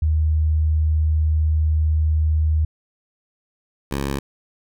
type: tone pair in turn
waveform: sine / 10% pulse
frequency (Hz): 77.78 / 69.13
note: D#2 / C#2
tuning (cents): 0 / -4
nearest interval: major second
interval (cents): 204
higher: first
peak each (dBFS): -15 / -14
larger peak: second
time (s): 0.02-2.65 / 3.91-4.19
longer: first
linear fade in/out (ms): 5
effects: none